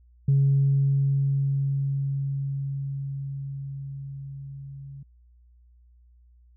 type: tone with level ramp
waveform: sine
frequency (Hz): 138.1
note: C#3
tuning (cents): -6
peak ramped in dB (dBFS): -15 to -38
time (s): 0.28-5.03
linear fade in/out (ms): 5
effects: tanh soft clip ceiling -13 dBFS + added 60 Hz sine -53 dBFS peak until 6.56 s